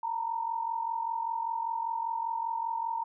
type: tone pair together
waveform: sine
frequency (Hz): 910 / 955.1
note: A#5 / A#5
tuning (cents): -42 / +42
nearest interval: minor second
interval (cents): 84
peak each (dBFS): -31 / -35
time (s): 0.03-3.04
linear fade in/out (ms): 5
effects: none